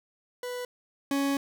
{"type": "tone pair in turn", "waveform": "40% pulse", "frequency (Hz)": [493.9, 278], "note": ["B4", "C#4"], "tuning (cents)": [0, 5], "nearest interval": "minor seventh", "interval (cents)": 995, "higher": "first", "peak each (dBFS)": [-32, -24], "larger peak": "second", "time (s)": [[0.43, 0.65], [1.11, 1.37]], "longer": "second", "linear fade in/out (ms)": 2, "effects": []}